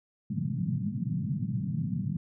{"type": "band-pass noise", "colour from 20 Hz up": "white", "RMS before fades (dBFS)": -31, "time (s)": [0.3, 2.17], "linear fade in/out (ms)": 5, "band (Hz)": [110, 210], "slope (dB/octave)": 48, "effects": []}